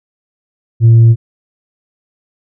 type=tone with tanh clipping; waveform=sine; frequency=114.9 Hz; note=A#2; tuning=25 cents flat; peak=-3 dBFS; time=0.8-1.16 s; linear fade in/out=50 ms; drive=1 dB; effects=none